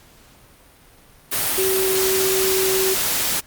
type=tone in noise; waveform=sine; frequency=380 Hz; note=F#4; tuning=46 cents sharp; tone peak=-19 dBFS; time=1.57-2.95 s; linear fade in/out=20 ms; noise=white; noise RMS=-21 dBFS; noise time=1.31-3.41 s; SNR=-1 dB; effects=pink hiss -50 dBFS RMS until 3.46 s + Opus 48 kbps